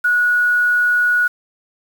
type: tone with quantisation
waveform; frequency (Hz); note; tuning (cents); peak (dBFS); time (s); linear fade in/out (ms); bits
sine; 1460; F#6; -24; -12; 0.04-1.28; 10; 6
effects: none